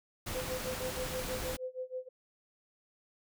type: noise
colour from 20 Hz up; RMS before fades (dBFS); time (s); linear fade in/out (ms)
pink; -39; 0.26-1.57; 10
type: tone with tremolo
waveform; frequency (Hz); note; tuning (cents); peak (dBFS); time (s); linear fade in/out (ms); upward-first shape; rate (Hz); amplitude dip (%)
sine; 511; C5; -41; -34; 0.34-2.09; 10; sine; 6.3; 95
effects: none